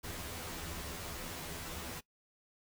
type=noise with comb filter; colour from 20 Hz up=pink; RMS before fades=-43 dBFS; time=0.03-2.01 s; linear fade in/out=20 ms; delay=12 ms; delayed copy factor=+1; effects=noise-tail reverb RT60 0.1 s tail -20 dB re dry